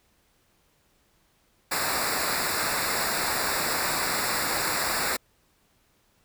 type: noise with comb filter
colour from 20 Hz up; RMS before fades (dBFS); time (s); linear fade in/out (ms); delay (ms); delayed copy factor
pink; -27; 1.71-5.17; 10; 0.32; -0.9
effects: pink hiss -66 dBFS RMS until 6.24 s